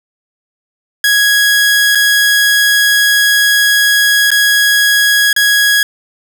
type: tone with dropouts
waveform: sawtooth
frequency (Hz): 1661.2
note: G#6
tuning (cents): 0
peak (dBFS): -4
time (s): 1.04-5.83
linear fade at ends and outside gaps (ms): 2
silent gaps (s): 1.95-1.954 / 4.305-4.315 / 5.329-5.363
effects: none